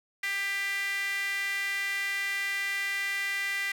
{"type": "tone with high-pass filter", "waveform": "sawtooth", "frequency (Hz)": 396.1, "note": "G4", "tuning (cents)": 18, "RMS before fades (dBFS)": -31, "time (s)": [0.23, 3.72], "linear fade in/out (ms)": 5, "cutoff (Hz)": 2000, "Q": 6, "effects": []}